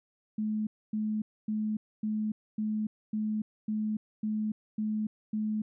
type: tone bursts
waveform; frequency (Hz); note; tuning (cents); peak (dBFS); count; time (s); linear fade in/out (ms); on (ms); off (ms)
sine; 214.6; A3; -43; -28; 10; 0.38-5.62; 5; 290; 260
effects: none